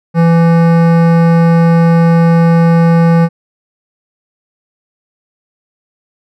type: tone with hard clipping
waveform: sine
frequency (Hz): 167.2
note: E3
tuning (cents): +25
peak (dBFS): -7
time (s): 0.14-3.29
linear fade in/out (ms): 50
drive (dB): 16
effects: none